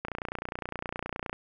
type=click train; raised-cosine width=0.5 ms; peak=-18 dBFS; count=39; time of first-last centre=0.05-1.329 s; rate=29.7 Hz; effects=none